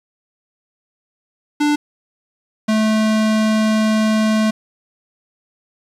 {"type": "tone pair in turn", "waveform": "square", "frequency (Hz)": [295.1, 217.3], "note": ["D4", "A3"], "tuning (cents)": [8, -21], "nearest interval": "perfect fourth", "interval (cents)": 529, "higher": "first", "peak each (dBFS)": -14, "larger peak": "neither", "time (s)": [[1.6, 1.76], [2.68, 4.51]], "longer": "second", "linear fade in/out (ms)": 10, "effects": ["low-pass 8000 Hz 12 dB/octave", "7-bit"]}